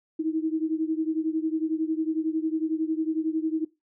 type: beating tone pair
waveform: sine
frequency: 314.4 / 325.4 Hz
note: D#4 / E4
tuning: +18 / -22 cents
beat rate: 11 Hz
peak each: -26 / -28 dBFS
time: 0.19-3.65 s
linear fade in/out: 10 ms
effects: noise-tail reverb RT60 0.2 s tail -19 dB re dry